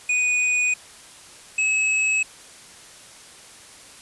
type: tone pair in turn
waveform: square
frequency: 2476 / 2577 Hz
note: D#7 / E7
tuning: -9 / -40 cents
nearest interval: minor second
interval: 69 cents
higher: second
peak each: -19 dBFS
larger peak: neither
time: 0.09-0.74 / 1.58-2.23 s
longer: neither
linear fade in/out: 5 ms
effects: white hiss -45 dBFS RMS until 4.01 s + resampled to 24000 Hz